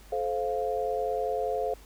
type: chord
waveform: sine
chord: F major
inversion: first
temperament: equal with one note detuned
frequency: 432.9 / 523.3 / 698.5 Hz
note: A4 / C5 / F5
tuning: -28 / 0 / 0 cents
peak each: -31 dBFS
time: 0.12-1.74 s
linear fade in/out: 5 ms
effects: added 50 Hz sine -49 dBFS peak until 1.85 s + pink hiss -55 dBFS RMS until 1.85 s